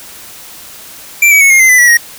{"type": "tone with pitch steps", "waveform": "square", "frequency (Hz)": [2349, 2276, 2204, 2135, 2069, 2004, 1941.3, 1880.6], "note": ["D7", "C#7", "C#7", "C7", "C7", "B6", "B6", "A#6"], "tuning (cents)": [0, 45, -11, 34, -20, 25, -30, 15], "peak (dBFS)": -4, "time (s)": [1.22, 1.972], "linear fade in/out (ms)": 5, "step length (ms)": 94, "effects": ["white hiss -32 dBFS RMS until 2.18 s"]}